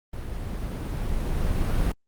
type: noise with level ramp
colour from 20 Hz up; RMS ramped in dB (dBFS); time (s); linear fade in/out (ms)
brown; -33 to -22; 0.13-1.92; 5
effects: Opus 32 kbps